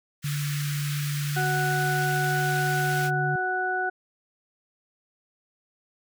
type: high-pass noise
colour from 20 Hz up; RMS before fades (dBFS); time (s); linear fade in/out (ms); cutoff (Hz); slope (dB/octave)
pink; -36; 0.22-3.11; 50; 1300; 48
type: tone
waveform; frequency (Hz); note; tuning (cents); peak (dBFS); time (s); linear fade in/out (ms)
sine; 145.3; D3; -18; -26; 0.24-3.36; 5
type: harmonic tone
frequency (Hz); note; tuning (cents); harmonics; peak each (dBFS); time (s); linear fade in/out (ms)
370; F#4; 0; 1 / 2 / 4; -32 / -28 / -27; 1.36-3.9; 10
effects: none